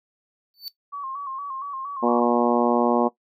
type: tone with exponential growth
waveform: square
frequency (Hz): 4517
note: C#8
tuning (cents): +32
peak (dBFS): -28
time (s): 0.54-0.68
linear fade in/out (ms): 0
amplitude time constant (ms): 30
type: tone with vibrato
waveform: sine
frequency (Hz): 1100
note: C#6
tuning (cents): -14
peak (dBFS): -29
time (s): 0.92-2.25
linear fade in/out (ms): 20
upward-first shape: square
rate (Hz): 4.3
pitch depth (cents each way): 58
type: harmonic tone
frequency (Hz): 120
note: B2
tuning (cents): -49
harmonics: 2 / 3 / 4 / 5 / 6 / 7 / 8 / 9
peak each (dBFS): -22 / -24 / -25 / -26 / -27 / -27 / -28 / -29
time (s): 2.02-3.09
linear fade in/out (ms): 20
effects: noise-tail reverb RT60 0.1 s tail -17 dB re dry